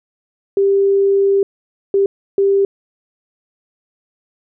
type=tone bursts at uneven times; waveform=sine; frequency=394.9 Hz; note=G4; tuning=13 cents sharp; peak=-10 dBFS; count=3; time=0.57-1.43 / 1.94-2.06 / 2.38-2.65 s; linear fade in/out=2 ms; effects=none